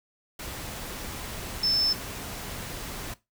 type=tone in noise; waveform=sine; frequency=5274 Hz; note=E8; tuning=in tune; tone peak=-22 dBFS; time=1.63-1.93 s; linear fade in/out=5 ms; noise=pink; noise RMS=-37 dBFS; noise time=0.39-3.14 s; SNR=+12 dB; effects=noise-tail reverb RT60 0.2 s tail -17 dB re dry